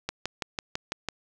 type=click train; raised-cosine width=0.2 ms; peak=-12 dBFS; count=7; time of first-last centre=0.09-1.087 s; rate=6.02 Hz; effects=none